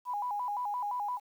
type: tone with vibrato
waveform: sine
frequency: 902 Hz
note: A5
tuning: 43 cents sharp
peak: -31 dBFS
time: 0.05-1.2 s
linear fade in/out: 50 ms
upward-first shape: square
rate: 5.8 Hz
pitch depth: 160 cents each way
effects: 10-bit